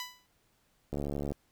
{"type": "tone with exponential decay", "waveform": "10% pulse", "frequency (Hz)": 994, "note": "B5", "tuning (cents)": 11, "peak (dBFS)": -26, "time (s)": [0, 0.27], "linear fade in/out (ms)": 1, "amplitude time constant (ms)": 58}
{"type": "click train", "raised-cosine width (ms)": 2, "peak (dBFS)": -22, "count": 29, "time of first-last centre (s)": [0.93, 1.32], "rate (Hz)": 71.8}
{"effects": ["pink hiss -71 dBFS RMS until 1.51 s"]}